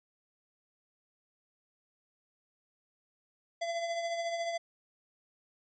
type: tone with tremolo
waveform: square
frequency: 677 Hz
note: E5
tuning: 46 cents sharp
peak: -31 dBFS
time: 3.61-4.58 s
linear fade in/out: 10 ms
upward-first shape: triangle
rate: 14 Hz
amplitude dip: 50%
effects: resampled to 16000 Hz